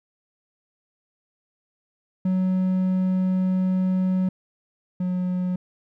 triangle tone pair in turn, 185.9 / 181.65 Hz, F#3 / F#3, +8 / -32 cents, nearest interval unison, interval 40 cents, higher first, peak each -17 / -20 dBFS, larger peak first, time 2.25-4.29 / 5-5.56 s, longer first, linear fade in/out 5 ms, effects none

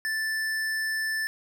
sine tone with tanh clipping, 1760 Hz, A6, in tune, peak -28 dBFS, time 0.05-1.27 s, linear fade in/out 0 ms, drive 18 dB, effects none

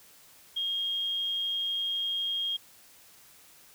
sine tone, 3244 Hz, G#7, 41 cents flat, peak -28 dBFS, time 0.56-2.57 s, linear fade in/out 10 ms, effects white hiss -56 dBFS RMS until 3.74 s

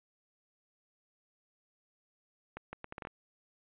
accelerating click train, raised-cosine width 0.5 ms, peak -26 dBFS, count 8, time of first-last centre 2.57-3.072 s, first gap 160 ms, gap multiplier 0.71, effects resampled to 8000 Hz

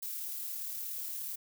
violet noise with amplitude modulation, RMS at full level -38 dBFS, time 0.02-1.36 s, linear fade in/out 10 ms, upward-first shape sine, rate 37.1 Hz, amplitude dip 25%, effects none

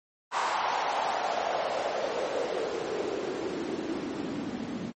white noise with band-pass filter sweep, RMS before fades -31 dBFS, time 0.31-4.93 s, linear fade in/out 50 ms, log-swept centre 980 to 220 Hz, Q 3.5, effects MP3 32 kbps

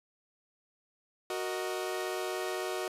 sawtooth chord, D# minor, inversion first, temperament equal, 370 / 466.2 / 622.3 Hz, F#4 / A#4 / D#5, 0 / 0 / 0 cents, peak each -31 / -36 / -35 dBFS, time 1.3-2.88 s, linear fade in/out 2 ms, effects resampled to 32000 Hz

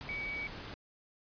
sine tone in noise, 2267 Hz, C#7, 38 cents sharp, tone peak -36 dBFS, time 0.09-0.47 s, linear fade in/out 0 ms, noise pink, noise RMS -45 dBFS, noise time 0.01-0.74 s, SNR +6 dB, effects resampled to 11025 Hz

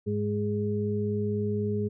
harmonic tone, 103.83 Hz, G#2, in tune, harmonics 1 / 2 / 4, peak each -30 / -30 / -30 dBFS, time 0.06-1.89 s, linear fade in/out 20 ms, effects none

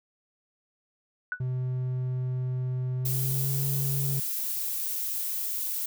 sine tone with exponential decay, 1480 Hz, F#6, in tune, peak -24 dBFS, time 1.32-1.42 s, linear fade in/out 1 ms, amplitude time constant 20 ms
triangle tone with pitch glide, 127.4 to 137.33 Hz, C3 to C#3, -46 to -16 cents, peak -25 dBFS, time 1.4-4.2 s, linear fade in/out 5 ms, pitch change +130 cents, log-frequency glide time 2.98-3.62 s
violet noise, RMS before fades -31 dBFS, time 3.05-5.86 s, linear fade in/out 5 ms
effects none

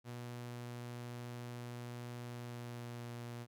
sawtooth tone with pitch glide, 120.9 to 119.37 Hz, B2 to A#2, -36 to +42 cents, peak -40 dBFS, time 0.04-3.47 s, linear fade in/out 50 ms, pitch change -22 cents, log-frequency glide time 2.2-3.07 s, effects none

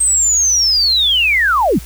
sine linear sweep, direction down, 8390 to 122.9 Hz, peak -10 dBFS, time 0-1.79 s, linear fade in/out 10 ms, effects added 60 Hz sine -30 dBFS peak until 1.85 s + white hiss -38 dBFS RMS until 1.85 s

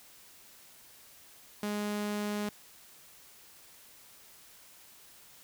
sawtooth tone, 207.7 Hz, G#3, in tune, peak -28 dBFS, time 1.63-2.49 s, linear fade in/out 2 ms, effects white hiss -56 dBFS RMS until 5.43 s

